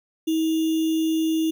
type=tone with sample-and-hold; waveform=sine; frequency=320.5 Hz; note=E4; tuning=49 cents flat; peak=-19 dBFS; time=0.27-1.51 s; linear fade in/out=10 ms; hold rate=3150 Hz; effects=none